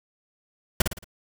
pink noise with echo, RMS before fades -17 dBFS, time 0.8-0.82 s, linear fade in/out 5 ms, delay 56 ms, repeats 4, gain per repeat -7 dB, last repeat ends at 1.044 s, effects none

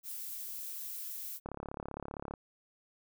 violet noise, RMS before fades -42 dBFS, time 0.03-1.4 s, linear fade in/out 50 ms
click train, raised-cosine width 1 ms, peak -26 dBFS, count 32, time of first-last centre 1.46-2.338 s, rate 35.3 Hz
effects none

